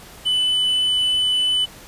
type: tone with tanh clipping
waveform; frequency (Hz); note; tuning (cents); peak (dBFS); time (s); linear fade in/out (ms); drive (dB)
sine; 2999; F#7; +23; -17; 0.25-1.66; 20; 3
effects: pink hiss -42 dBFS RMS until 1.87 s + resampled to 32000 Hz